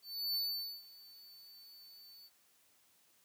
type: tone with ADSR envelope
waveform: square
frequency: 4502 Hz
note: C#8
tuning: 26 cents sharp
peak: -33 dBFS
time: 0.02-2.3 s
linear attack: 330 ms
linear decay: 470 ms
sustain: -22 dB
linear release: 43 ms
effects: white hiss -70 dBFS RMS until 3.24 s + high-pass 80 Hz 12 dB/octave